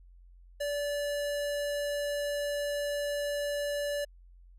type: tone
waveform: square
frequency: 579 Hz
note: D5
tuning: 25 cents flat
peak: -31 dBFS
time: 0.6-4.05 s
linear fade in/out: 10 ms
effects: added 44 Hz sine -52 dBFS peak until 4.58 s + resampled to 32000 Hz